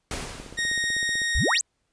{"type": "noise with exponential decay", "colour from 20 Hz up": "pink", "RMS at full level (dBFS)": -29, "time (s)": [0.11, 1.08], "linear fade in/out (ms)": 1, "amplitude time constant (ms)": 210}
{"type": "click train", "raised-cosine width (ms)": 2, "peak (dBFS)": -27, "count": 14, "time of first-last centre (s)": [0.4, 1.218], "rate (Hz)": 15.9}
{"type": "tone", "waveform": "sawtooth", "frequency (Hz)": 1864.7, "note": "A#6", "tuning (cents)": 0, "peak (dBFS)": -20, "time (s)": [0.57, 1.59], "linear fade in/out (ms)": 20}
{"type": "exponential sweep", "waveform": "sine", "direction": "up", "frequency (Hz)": [41.2, 8372], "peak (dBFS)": -21, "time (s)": [1.35, 1.61], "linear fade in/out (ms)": 0}
{"effects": ["pink hiss -74 dBFS RMS until 1.92 s", "resampled to 22050 Hz"]}